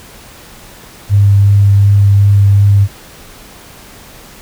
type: tone with vibrato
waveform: sine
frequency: 100.4 Hz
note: G2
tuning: 42 cents sharp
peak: -4 dBFS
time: 1.09-2.88 s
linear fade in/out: 50 ms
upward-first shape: triangle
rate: 2.7 Hz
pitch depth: 12 cents each way
effects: pink hiss -36 dBFS RMS until 4.41 s